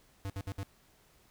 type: tone bursts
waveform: square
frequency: 98 Hz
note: G2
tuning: in tune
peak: -36 dBFS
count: 4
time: 0.25-0.631 s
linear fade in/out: 0 ms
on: 48 ms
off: 63 ms
effects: pink hiss -65 dBFS RMS until 1.3 s